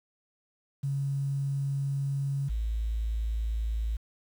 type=tone pair in turn; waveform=sine; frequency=138.8 / 55.08 Hz; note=C#3 / A1; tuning=+3 / +3 cents; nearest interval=octave + major third; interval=1600 cents; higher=first; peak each=-27 dBFS; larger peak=neither; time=0.83-2.49 / 2.49-3.97 s; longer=first; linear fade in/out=10 ms; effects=9-bit